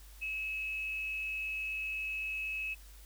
sine tone with amplitude modulation, 2587 Hz, E7, 33 cents flat, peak -33 dBFS, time 0.21-2.75 s, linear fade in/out 20 ms, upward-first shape sine, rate 272 Hz, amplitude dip 30%, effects added 50 Hz sine -51 dBFS peak until 3.05 s + white hiss -59 dBFS RMS until 3.05 s

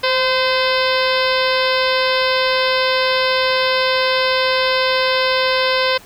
harmonic tone with a mistuned harmonic, 514 Hz, C5, 31 cents flat, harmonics 1 / 2 / 3 / 4 / 5 / 6 / 7 / 8 / 9 / 10, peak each -18 / -21 / -23 / -24 / -25 / -26 / -26 / -27 / -28 / -28 dBFS, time 0.03-5.98 s, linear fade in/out 10 ms, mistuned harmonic 1, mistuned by +21 cents, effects pink hiss -43 dBFS RMS until 6.05 s

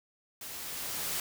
white noise with level ramp, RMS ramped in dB -43 to -33 dBFS, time 0.41-1.2 s, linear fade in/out 2 ms, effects none

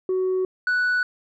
sine tone pair in turn, 372.8 / 1480.9 Hz, F#4 / F#6, +13 / +1 cents, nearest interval 2 octaves, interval 2388 cents, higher second, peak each -18 / -16 dBFS, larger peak second, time 0.09-0.45 / 0.67-1.03 s, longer neither, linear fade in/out 2 ms, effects tanh soft clip ceiling -18 dBFS

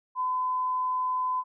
sine tone, 1014 Hz, B5, 45 cents sharp, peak -25 dBFS, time 0.15-1.44 s, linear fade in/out 50 ms, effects none

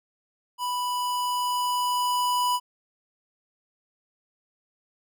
square tone with level ramp, 987.8 Hz, B5, in tune, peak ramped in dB -27 to -22 dBFS, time 0.58-2.6 s, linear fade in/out 50 ms, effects none

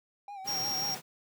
triangle tone with vibrato, 789 Hz, G5, 11 cents sharp, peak -38 dBFS, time 0.28-0.96 s, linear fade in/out 2 ms, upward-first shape sine, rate 5.6 Hz, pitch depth 72 cents each way
pink high-pass noise, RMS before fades -42 dBFS, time 0.44-1.02 s, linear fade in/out 50 ms, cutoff 110 Hz, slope 96 dB/octave
square tone, 5588 Hz, F8, in tune, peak -31 dBFS, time 0.47-0.95 s, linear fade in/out 10 ms
effects none

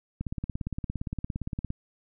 click train, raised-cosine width 5 ms, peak -19 dBFS, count 27, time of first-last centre 0.21-1.704 s, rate 17.4 Hz, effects none

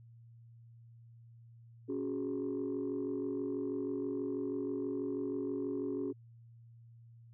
sine chord, C# suspended fourth, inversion none, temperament just, 277.2 / 369.6 / 415.8 Hz, C#4 / F#4 / G#4, 0 / -2 / +2 cents, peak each -36 / -38 / -39 dBFS, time 1.88-6.13 s, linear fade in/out 20 ms, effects tanh soft clip ceiling -28 dBFS + added 116 Hz sine -54 dBFS peak until 7.33 s

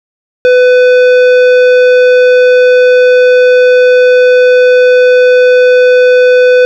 triangle tone with tanh clipping, 500 Hz, B4, 21 cents sharp, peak -4 dBFS, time 0.45-6.65 s, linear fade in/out 0 ms, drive 17 dB, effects none

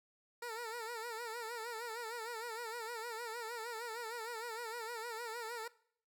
15% pulse tone with vibrato, 460.9 Hz, A#4, 20 cents flat, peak -35 dBFS, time 0.42-5.68 s, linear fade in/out 5 ms, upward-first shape sine, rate 6.5 Hz, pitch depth 92 cents each way, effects noise-tail reverb RT60 0.6 s tail -21 dB re dry

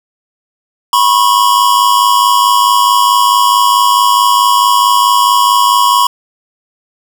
square tone pair together, 982 / 1086.6 Hz, B5 / C#6, -10 / -35 cents, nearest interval major second, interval 175 cents, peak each -10 dBFS, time 0.93-6.07 s, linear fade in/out 2 ms, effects none

